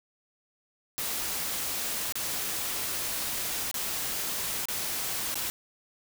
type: noise with dropouts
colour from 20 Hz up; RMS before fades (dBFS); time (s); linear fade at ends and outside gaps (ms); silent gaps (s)
white; -32; 0.98-5.5; 0; 2.123-2.155 / 3.713-3.742 / 4.655-4.685 / 5.343-5.355
effects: none